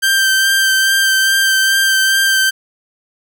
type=tone with vibrato; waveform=sawtooth; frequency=1568 Hz; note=G6; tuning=in tune; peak=-7 dBFS; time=0.02-2.51 s; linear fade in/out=20 ms; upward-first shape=sine; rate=2.4 Hz; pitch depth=16 cents each way; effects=none